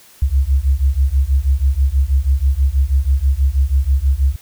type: beating tone pair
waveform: sine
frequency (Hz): 65.1 / 71.3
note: C2 / C#2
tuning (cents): -8 / +49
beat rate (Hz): 6.2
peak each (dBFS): -14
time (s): 0.22-4.36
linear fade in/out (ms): 5
effects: tanh soft clip ceiling -4 dBFS + white hiss -46 dBFS RMS until 4.41 s